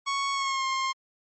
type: tone with pitch glide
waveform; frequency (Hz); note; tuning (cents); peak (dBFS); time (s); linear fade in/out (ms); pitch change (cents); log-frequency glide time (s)
sawtooth; 1108.7 to 1063.5; C#6 to C6; 0 to +28; -22; 0.06-0.93; 20; -72; 0.33-0.66
effects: MP3 32 kbps